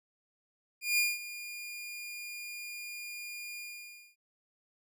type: tone with ADSR envelope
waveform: sawtooth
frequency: 2421 Hz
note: D#7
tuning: 48 cents flat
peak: -21 dBFS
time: 0.81-4.16 s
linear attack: 170 ms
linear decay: 200 ms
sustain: -16 dB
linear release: 580 ms
effects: none